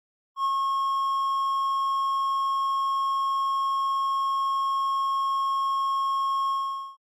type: tone with ADSR envelope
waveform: triangle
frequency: 1087 Hz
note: C#6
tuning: 34 cents flat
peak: -19 dBFS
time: 0.36-6.97 s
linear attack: 85 ms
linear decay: 42 ms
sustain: -2 dB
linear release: 460 ms
effects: AAC 48 kbps